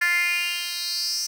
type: tone with high-pass filter sweep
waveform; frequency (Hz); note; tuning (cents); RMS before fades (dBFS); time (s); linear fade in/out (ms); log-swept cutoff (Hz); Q
10% pulse; 349.2; F4; 0; -25; 0.01-1.27; 10; 1800 to 5900; 5.7
effects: none